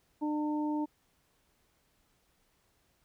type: harmonic tone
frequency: 300 Hz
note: D4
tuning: 37 cents sharp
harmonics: 1 / 2 / 3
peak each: -30 / -44 / -38 dBFS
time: 0.21-0.86 s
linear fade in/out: 20 ms
effects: pink hiss -72 dBFS RMS until 3.04 s